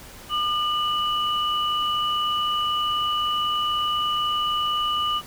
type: tone pair together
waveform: sine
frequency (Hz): 1207 / 2951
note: D6 / F#7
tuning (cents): +47 / -5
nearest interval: octave + minor third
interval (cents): 1548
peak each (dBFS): -23 / -25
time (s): 0.29-5.22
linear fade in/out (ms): 50
effects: pink hiss -43 dBFS RMS until 5.26 s